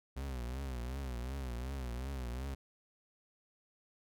40% pulse tone with vibrato, 63.8 Hz, C2, 43 cents flat, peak -37 dBFS, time 0.16-2.55 s, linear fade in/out 10 ms, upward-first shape triangle, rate 2.7 Hz, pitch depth 160 cents each way, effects none

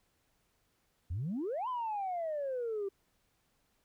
sine exponential two-way sweep, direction up then down, 77 to 1039 to 385.5 Hz, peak -32 dBFS, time 1.1-2.89 s, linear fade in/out 10 ms, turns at 1.68 s, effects tanh soft clip ceiling -30 dBFS + pink hiss -75 dBFS RMS until 3.84 s

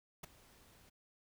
pink noise with ADSR envelope, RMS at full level -44 dBFS, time 0.23-0.9 s, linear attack 10 ms, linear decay 9 ms, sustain -20 dB, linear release 12 ms, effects none

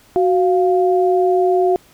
sine tone pair together, 370 / 698.5 Hz, F#4 / F5, 0 / 0 cents, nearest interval major seventh, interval 1100 cents, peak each -13 / -17 dBFS, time 0.16-1.76 s, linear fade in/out 0 ms, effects pink hiss -50 dBFS RMS until 1.93 s

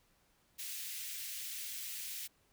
white high-pass noise, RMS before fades -43 dBFS, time 0.58-2.28 s, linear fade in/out 20 ms, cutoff 2000 Hz, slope 24 dB/octave, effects pink hiss -72 dBFS RMS until 2.52 s

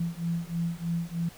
sine beating tone pair, 167.4 / 170.6 Hz, E3 / F3, +27 / -40 cents, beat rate 3.2 Hz, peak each -31 / -31 dBFS, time 0-1.29 s, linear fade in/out 5 ms, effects pink hiss -50 dBFS RMS until 1.37 s

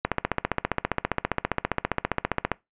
click train, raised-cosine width 0.5 ms, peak -7 dBFS, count 38, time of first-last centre 0.05-2.517 s, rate 15 Hz, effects noise-tail reverb RT60 0.2 s tail -22 dB re dry + resampled to 8000 Hz

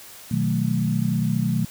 sine chord, B dominant seventh, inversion none, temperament equal, 123.47 / 155.56 / 185 / 220 Hz, B2 / D#3 / F#3 / A3, 0 / 0 / 0 / 0 cents, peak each -25 dBFS, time 0.31-1.65 s, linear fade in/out 5 ms, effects white hiss -43 dBFS RMS until 1.7 s

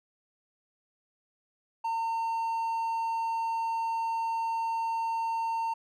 triangle tone, 910 Hz, A#5, 42 cents flat, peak -26 dBFS, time 1.84-5.74 s, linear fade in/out 10 ms, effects none

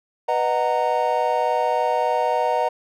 triangle chord, B major seventh, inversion none, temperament just, 493.9 / 617.4 / 740.8 / 926 Hz, B4 / D#5 / F#5 / A#5, 0 / -14 / +2 / -12 cents, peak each -23 / -22 / -22 / -21 dBFS, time 0.28-2.69 s, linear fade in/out 10 ms, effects none

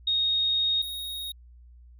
sine / square tone pair in turn, 3729 / 3753 Hz, A#7 / A#7, 0 / +11 cents, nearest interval unison, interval 11 cents, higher second, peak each -22 / -33 dBFS, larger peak first, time 0.07-0.82 / 0.82-1.32 s, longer first, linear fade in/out 5 ms, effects added 60 Hz sine -48 dBFS peak until 1.99 s

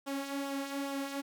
sawtooth tone with flanger, 277.2 Hz, C#4, in tune, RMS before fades -37 dBFS, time 0.06-1.22 s, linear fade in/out 20 ms, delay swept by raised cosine 0.44 to 3.54 ms, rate 2.4 Hz, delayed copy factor -0.5, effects none

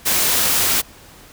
white noise, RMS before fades -17 dBFS, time 0.05-0.82 s, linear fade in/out 20 ms, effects pink hiss -44 dBFS RMS until 1.32 s

